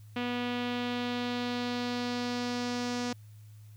sawtooth tone with low-pass filter sweep, 244 Hz, B3, 21 cents flat, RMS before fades -33 dBFS, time 0.16-3.13 s, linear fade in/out 5 ms, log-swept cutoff 3000 to 5800 Hz, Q 2.3, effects added 106 Hz sine -48 dBFS peak until 3.76 s + white hiss -66 dBFS RMS until 3.76 s

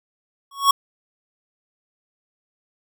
square tone with exponential growth, 1108.7 Hz, C#6, in tune, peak -9 dBFS, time 0.51-0.71 s, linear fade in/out 5 ms, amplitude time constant 43 ms, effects none

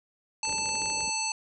harmonic tone, 880 Hz, A5, in tune, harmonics 1 / 3 / 5 / 7 / 9, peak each -34 / -34 / -34 / -34 / -34 dBFS, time 0.43-1.32 s, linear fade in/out 2 ms
clicks, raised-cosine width 0.3 ms, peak -28 dBFS, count 11, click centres 0.452 / 0.494 / 0.526 / 0.583 / 0.658 / 0.691 / 0.754 / 0.819 / 0.858 / 0.901 / 1.006 s
white low-pass noise, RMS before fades -45 dBFS, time 0.47-1.1 s, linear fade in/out 2 ms, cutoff 630 Hz, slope 96 dB/octave
effects none

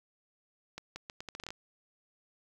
accelerating click train, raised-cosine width 0.2 ms, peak -24 dBFS, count 11, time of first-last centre 0.78-1.505 s, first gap 180 ms, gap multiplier 0.77, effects 9-bit

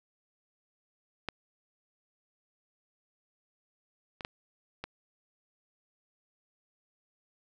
clicks, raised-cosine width 0.3 ms, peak -17 / -25 / -18 / -21 dBFS, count 4, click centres 1.287 / 4.208 / 4.249 / 4.84 s, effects none

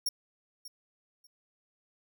sawtooth tone with echo, 5550 Hz, F8, 12 cents flat, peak -25 dBFS, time 0.06-0.09 s, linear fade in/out 5 ms, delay 590 ms, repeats 2, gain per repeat -15 dB, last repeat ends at 1.27 s, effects none

